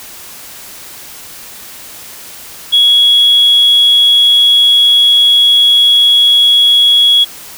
sine tone, 3340 Hz, G#7, 9 cents sharp, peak -3 dBFS, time 2.72-7.25 s, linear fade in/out 20 ms, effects tanh soft clip ceiling -1 dBFS + white hiss -31 dBFS RMS until 7.57 s

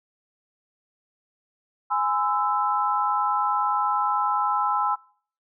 sine chord, Ab augmented, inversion none, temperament equal with one note detuned, 830.6 / 1020.2 / 1318.5 Hz, Ab5 / C6 / E6, 0 / -44 / 0 cents, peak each -25 dBFS, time 1.9-4.96 s, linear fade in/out 20 ms, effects noise-tail reverb RT60 0.5 s tail -24 dB re dry

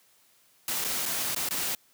white noise with dropouts, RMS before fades -30 dBFS, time 0.68-1.75 s, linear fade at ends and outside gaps 2 ms, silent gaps 0.842-0.846 / 1.056-1.06 / 1.348-1.362 / 1.489-1.508 s, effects white hiss -63 dBFS RMS until 1.93 s + high-pass 100 Hz 12 dB/octave

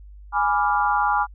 sine chord, G# diminished seventh, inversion none, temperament equal, 830.6 / 987.8 / 1174.7 / 1396.9 Hz, G#5 / B5 / D6 / F6, 0 / 0 / 0 / 0 cents, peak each -21 / -24 / -24 / -25 dBFS, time 0.32-1.27 s, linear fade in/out 50 ms, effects added 50 Hz sine -40 dBFS peak until 1.34 s

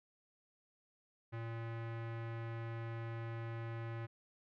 square tone with low-pass filter, 114.9 Hz, A#2, 25 cents flat, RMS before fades -43 dBFS, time 1.32-4.07 s, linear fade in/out 20 ms, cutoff 2000 Hz, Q 1.6, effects none

